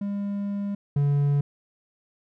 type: tone pair in turn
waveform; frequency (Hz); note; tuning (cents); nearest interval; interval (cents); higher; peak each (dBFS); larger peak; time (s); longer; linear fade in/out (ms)
triangle; 201.5 / 143.02; G3 / D3; +48 / -46; tritone; 594; first; -24 / -17; second; 0.01-0.75 / 0.96-1.41; first; 5
effects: none